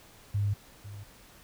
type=tone with echo; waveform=sine; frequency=101.8 Hz; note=G#2; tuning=34 cents flat; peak=-25 dBFS; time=0.34-0.54 s; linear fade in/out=10 ms; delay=500 ms; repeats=1; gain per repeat=-15 dB; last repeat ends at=1.04 s; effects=pink hiss -55 dBFS RMS until 1.43 s